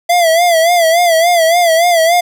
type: tone with vibrato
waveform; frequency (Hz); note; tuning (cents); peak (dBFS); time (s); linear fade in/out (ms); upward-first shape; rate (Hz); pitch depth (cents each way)
square; 676; E5; +43; -8; 0.09-2.21; 10; sine; 3.5; 87
effects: none